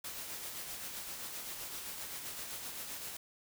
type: noise with tremolo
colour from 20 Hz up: white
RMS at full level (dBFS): -42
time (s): 0.04-3.17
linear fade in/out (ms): 5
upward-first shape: sine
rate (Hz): 7.7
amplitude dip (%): 35
effects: none